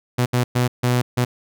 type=tone bursts at uneven times; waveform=sawtooth; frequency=123.47 Hz; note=B2; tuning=in tune; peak=-12 dBFS; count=5; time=0.18-0.26 / 0.33-0.44 / 0.55-0.68 / 0.83-1.02 / 1.17-1.25 s; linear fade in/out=10 ms; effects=none